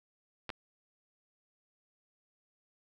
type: clicks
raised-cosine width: 0.3 ms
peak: -22 dBFS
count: 2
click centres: 0.493 / 0.502 s
effects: none